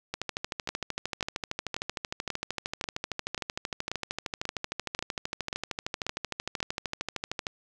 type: two click trains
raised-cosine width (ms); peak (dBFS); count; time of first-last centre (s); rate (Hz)
0.2; -14 / -14; 12 / 97; 0.69-6.604 / 0.14-7.468; 1.86 / 13.1
effects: none